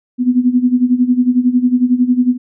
sine tone with tremolo, 248.6 Hz, B3, 12 cents sharp, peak -6 dBFS, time 0.18-2.38 s, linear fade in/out 50 ms, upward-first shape sine, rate 11 Hz, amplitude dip 80%, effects none

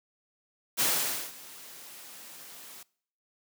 white noise with ADSR envelope, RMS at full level -25 dBFS, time 0.77-2.83 s, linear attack 35 ms, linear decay 510 ms, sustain -22 dB, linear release 4 ms, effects noise-tail reverb RT60 0.6 s tail -24 dB re dry + high-pass 150 Hz 12 dB/octave

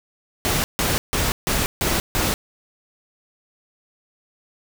pink noise bursts, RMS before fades -21 dBFS, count 6, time 0.45-2.34 s, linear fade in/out 0 ms, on 190 ms, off 150 ms, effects none

